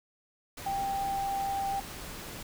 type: tone in noise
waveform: sine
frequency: 788 Hz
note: G5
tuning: 9 cents sharp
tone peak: -29 dBFS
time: 0.66-1.8 s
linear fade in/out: 5 ms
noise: pink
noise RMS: -42 dBFS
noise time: 0.57-2.43 s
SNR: +10 dB
effects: none